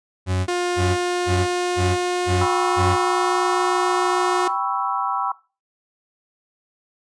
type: tone bursts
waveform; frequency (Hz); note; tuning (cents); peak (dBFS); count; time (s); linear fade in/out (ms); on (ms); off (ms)
40% pulse; 92.5; F#2; 0; -18; 6; 0.26-2.97; 50; 210; 290
type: tone with pitch glide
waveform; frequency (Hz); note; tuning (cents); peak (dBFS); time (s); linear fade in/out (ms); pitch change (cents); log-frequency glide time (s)
sawtooth; 354.7 to 360.7; F4 to F#4; +27 to -44; -16; 0.48-4.48; 5; +29; 0.68-3.56
type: chord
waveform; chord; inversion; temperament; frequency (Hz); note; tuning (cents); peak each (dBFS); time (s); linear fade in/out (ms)
sine; C# half-diminished seventh; second; equal; 784 / 987.8 / 1108.7 / 1318.5; G5 / B5 / C#6 / E6; 0 / 0 / 0 / 0; -26; 2.41-5.32; 5
effects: noise-tail reverb RT60 0.3 s tail -18 dB re dry + resampled to 22050 Hz